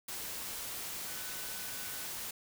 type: tone in noise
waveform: sine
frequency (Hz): 1498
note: F#6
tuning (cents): +21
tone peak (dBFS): -52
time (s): 1.08-2.06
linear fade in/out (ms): 5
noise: white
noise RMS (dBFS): -41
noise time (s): 0.08-2.31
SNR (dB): -14
effects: none